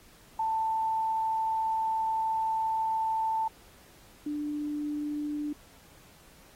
sine tone pair in turn, 887 / 296 Hz, A5 / D4, +14 / +14 cents, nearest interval octave + perfect fifth, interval 1900 cents, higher first, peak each -26 / -30 dBFS, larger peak first, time 0.39-3.48 / 4.26-5.53 s, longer first, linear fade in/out 5 ms, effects pink hiss -57 dBFS RMS until 6.55 s + AAC 48 kbps

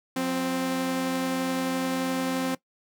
sawtooth tone pair together, 178.25 / 261.6 Hz, F3 / C4, +36 / 0 cents, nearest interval perfect fifth, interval 664 cents, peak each -30 / -22 dBFS, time 0.16-2.55 s, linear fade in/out 5 ms, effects noise-tail reverb RT60 0.1 s tail -19 dB re dry

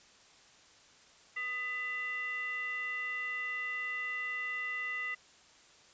sine tone with frequency modulation, 1999 Hz, B6, 20 cents sharp, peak -34 dBFS, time 1.36-5.15 s, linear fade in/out 10 ms, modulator 757 Hz, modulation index 0.61, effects white hiss -60 dBFS RMS until 5.93 s + resampled to 16000 Hz

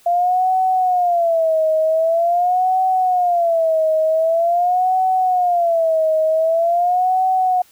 sine tone with vibrato, 688 Hz, F5, 26 cents flat, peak -13 dBFS, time 0.06-7.62 s, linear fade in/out 5 ms, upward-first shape sine, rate 0.45 Hz, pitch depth 150 cents each way, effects white hiss -52 dBFS RMS until 7.71 s

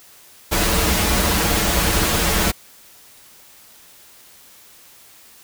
pink noise with comb filter, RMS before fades -18 dBFS, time 0.51-2.52 s, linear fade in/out 20 ms, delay 7.7 ms, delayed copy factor -0.75, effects white hiss -47 dBFS RMS until 5.43 s

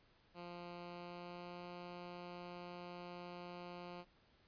10% pulse tone with pitch glide, 174.61 to 176.33 Hz, F3 to F3, 0 to +17 cents, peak -40 dBFS, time 0.34-4.05 s, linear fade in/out 50 ms, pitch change +17 cents, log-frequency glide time 0.8-1.66 s, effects pink hiss -71 dBFS RMS until 4.47 s + resampled to 11025 Hz

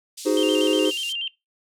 white band-pass noise, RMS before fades -37 dBFS, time 0.17-1.13 s, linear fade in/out 10 ms, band 3300 to 9300 Hz, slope 24 dB/octave
triangle chord, Ab dominant seventh, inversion second, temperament just, 311.5 / 373.8 / 415.3 / 519.1 Hz, Eb4 / Gb4 / Ab4 / C5, +2 / +18 / 0 / -14 cents, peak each -20 / -22 / -22 / -23 dBFS, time 0.25-0.91 s, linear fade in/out 20 ms
sine tone with vibrato, 2960 Hz, F#7, in tune, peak -25 dBFS, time 0.37-1.28 s, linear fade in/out 2 ms, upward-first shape square, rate 8.3 Hz, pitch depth 100 cents each way
effects noise-tail reverb RT60 0.2 s tail -20 dB re dry

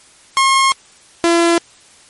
sawtooth tone pair in turn, 1076 / 338.9 Hz, C6 / E4, +48 / +48 cents, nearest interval octave + minor sixth, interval 2000 cents, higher first, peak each -6 dBFS, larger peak neither, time 0.37-0.72 / 1.24-1.58 s, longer first, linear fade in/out 0 ms, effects white hiss -46 dBFS RMS until 2.09 s + MP3 48 kbps

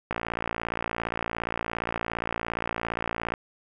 click train, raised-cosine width 0.5 ms, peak -13 dBFS, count 186, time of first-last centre 0.11-3.339 s, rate 57.3 Hz, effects none

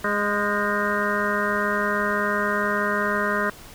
harmonic tone with a mistuned harmonic, 206.1 Hz, G#3, 13 cents flat, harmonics 1 / 2 / 3 / 5 / 6 / 7 / 8 / 9, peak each -29 / -29 / -29 / -29 / -29 / -29 / -29 / -29 dBFS, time 0.04-3.5 s, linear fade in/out 5 ms, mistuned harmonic 8, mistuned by -68 cents, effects pink hiss -44 dBFS RMS until 3.74 s

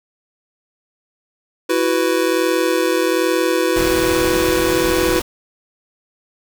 square chord, E suspended second, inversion none, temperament just, 329.6 / 370.8 / 494.4 Hz, E4 / F#4 / B4, 0 / +4 / +2 cents, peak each -20 dBFS, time 1.69-5.2 s, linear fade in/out 10 ms
pink noise, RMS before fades -24 dBFS, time 3.76-5.22 s, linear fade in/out 5 ms
effects none

